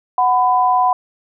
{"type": "tone pair together", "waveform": "sine", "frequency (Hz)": [740, 1001.5], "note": ["F#5", "B5"], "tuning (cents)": [0, 24], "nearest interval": "perfect fourth", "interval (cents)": 524, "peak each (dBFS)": -14, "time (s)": [0.18, 0.93], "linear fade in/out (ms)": 2, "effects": []}